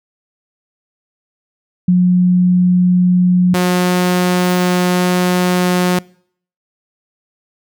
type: tone pair in turn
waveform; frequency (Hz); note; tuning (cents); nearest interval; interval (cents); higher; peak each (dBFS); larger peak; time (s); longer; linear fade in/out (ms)
sine / sawtooth; 180.1 / 180.1; F#3 / F#3; -46 / -46; unison; 0; neither; -7; neither; 1.88-3.54 / 3.54-5.99; second; 5
effects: noise-tail reverb RT60 0.6 s tail -25 dB re dry